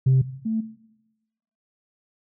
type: tone pair in turn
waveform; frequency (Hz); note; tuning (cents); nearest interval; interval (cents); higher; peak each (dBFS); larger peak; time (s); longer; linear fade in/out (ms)
sine; 131.5 / 221.8; C3 / A3; +9 / +14; major sixth; 905; second; -12 / -22; first; 0.06-0.22 / 0.45-0.61; neither; 10
effects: noise-tail reverb RT60 1.0 s tail -17 dB re dry + tanh soft clip ceiling -12 dBFS